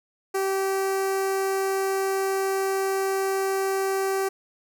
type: tone with notch filter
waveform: sawtooth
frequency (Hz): 386.8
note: G4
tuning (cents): -23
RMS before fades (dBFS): -25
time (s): 0.34-4.29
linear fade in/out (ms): 10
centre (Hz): 3400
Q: 1.1
effects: none